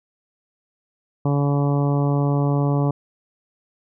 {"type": "harmonic tone", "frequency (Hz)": 142.5, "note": "C#3", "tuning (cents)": 48, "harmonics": [1, 2, 3, 4, 5, 6, 7, 8], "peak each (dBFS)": [-18, -24, -28, -30, -32, -34, -35, -36], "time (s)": [1.25, 2.91], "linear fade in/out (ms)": 5, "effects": []}